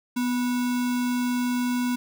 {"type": "tone with sample-and-hold", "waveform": "sine", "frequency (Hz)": 246.9, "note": "B3", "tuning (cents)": 0, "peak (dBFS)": -22, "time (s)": [0.16, 1.96], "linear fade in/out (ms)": 10, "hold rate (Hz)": 1225, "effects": []}